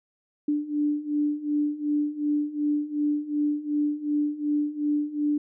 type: beating tone pair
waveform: sine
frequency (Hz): 293.7 / 296.4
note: D4 / D4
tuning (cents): 0 / +16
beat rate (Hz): 2.7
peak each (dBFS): -28 / -25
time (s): 0.48-5.38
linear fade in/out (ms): 5
effects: none